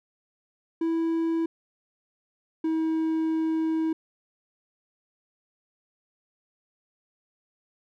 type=tone pair in turn; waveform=triangle; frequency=328.7 / 320.5 Hz; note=E4 / E4; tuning=-5 / -49 cents; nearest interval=unison; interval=44 cents; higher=first; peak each=-21 dBFS; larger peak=neither; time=0.81-1.46 / 2.64-3.93 s; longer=second; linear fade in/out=5 ms; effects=none